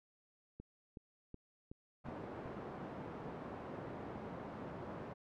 click train, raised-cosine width 3 ms, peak -36 dBFS, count 6, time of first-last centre 0.6-2.459 s, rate 2.69 Hz
pink band-pass noise, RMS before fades -47 dBFS, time 2.04-5.14 s, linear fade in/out 20 ms, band 130 to 1000 Hz, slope 12 dB/octave
effects none

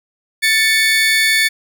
30% pulse tone pair together, 1766 / 2225 Hz, A6 / C#7, +6 / +6 cents, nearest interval major third, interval 400 cents, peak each -12 dBFS, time 0.42-1.49 s, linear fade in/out 20 ms, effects none

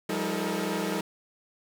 sawtooth tone cluster, 176.9 / 200.9 / 317.2 / 437.2 / 473.9 Hz, F3 / G3 / D#4 / A4 / A#4, +23 / +43 / +33 / -11 / +28 cents, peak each -31 / -29 / -29 / -31 / -34 dBFS, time 0.09-1.01 s, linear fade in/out 5 ms, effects none

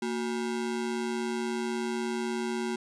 square ring-modulated tone, 298.2 Hz, D4, 27 cents sharp, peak -27 dBFS, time 0.02-2.76 s, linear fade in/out 5 ms, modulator 68.2 Hz, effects resampled to 22050 Hz

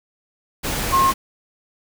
sine tone in noise, 1071 Hz, C6, 40 cents sharp, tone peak -13 dBFS, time 0.92-1.12 s, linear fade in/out 20 ms, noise pink, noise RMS -24 dBFS, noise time 0.63-1.14 s, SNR +8 dB, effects none

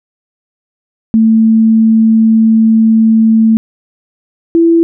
sine tone pair in turn, 222.7 / 333.7 Hz, A3 / E4, +21 / +21 cents, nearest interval perfect fifth, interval 700 cents, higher second, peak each -4 dBFS, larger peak neither, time 1.14-3.57 / 4.55-4.83 s, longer first, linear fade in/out 0 ms, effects none

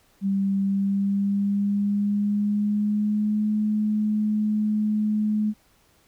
sine tone with pitch glide, 196 to 212.5 Hz, G3 to G#3, 0 to +40 cents, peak -20 dBFS, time 0.21-5.54 s, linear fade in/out 50 ms, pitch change +140 cents, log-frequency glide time 0.62-3.5 s, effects pink hiss -61 dBFS RMS until 6.07 s

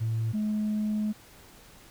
sine tone pair in turn, 112.6 / 212.6 Hz, A2 / G#3, +40 / +41 cents, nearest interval major seventh, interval 1101 cents, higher second, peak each -24 dBFS, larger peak neither, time 0-0.33 / 0.33-1.13 s, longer second, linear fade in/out 20 ms, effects tanh soft clip ceiling -23 dBFS + pink hiss -53 dBFS RMS until 1.9 s

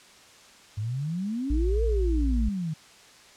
sine exponential two-way sweep, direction up then down, 99.9 to 466.2 to 151.3 Hz, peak -27 dBFS, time 0.77-2.74 s, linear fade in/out 10 ms, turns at 1.84 s
sine tone, 56.6 Hz, A1, 50 cents sharp, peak -22 dBFS, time 1.5-2.49 s, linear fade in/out 5 ms
effects white hiss -52 dBFS RMS until 3.36 s + low-pass 7000 Hz 12 dB/octave

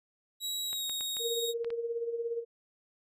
sawtooth tone with pitch glide, 3869 to 3759 Hz, B7 to A#7, -36 to +14 cents, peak -30 dBFS, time 0.4-1.54 s, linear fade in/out 50 ms, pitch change -50 cents, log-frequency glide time 0.64-0.85 s
clicks, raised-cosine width 0.3 ms, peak -29 dBFS, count 6, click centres 0.73 / 0.896 / 1.009 / 1.168 / 1.646 / 1.704 s
sine tone with tremolo, 466.2 Hz, A#4, in tune, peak -29 dBFS, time 1.19-2.45 s, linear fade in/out 50 ms, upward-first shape sine, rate 17 Hz, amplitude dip 60%
effects none

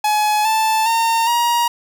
45% pulse tone with pitch steps, 846 / 878.9 / 913 / 948.5 Hz, G#5 / A5 / A#5 / A#5, +32 / -2 / -36 / +30 cents, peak -14 dBFS, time 0.04-1.68 s, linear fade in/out 5 ms, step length 410 ms, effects 8-bit

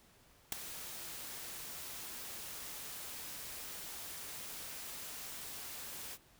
white noise with ADSR envelope, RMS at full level -32 dBFS, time 0.52-6.18 s, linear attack 3 ms, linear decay 8 ms, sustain -14 dB, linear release 47 ms, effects pink hiss -65 dBFS RMS until 6.39 s

